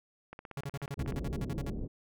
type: click train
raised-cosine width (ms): 0.5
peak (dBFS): -29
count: 15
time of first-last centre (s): 0.33-1.184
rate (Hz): 16.4
type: tone bursts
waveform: 45% pulse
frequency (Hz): 139.6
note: C#3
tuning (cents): +13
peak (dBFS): -35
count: 14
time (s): 0.57-1.699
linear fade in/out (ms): 2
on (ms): 37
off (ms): 47
type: low-pass noise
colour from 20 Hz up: pink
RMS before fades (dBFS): -37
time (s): 0.97-1.88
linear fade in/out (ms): 20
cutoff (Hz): 410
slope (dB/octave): 24
effects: none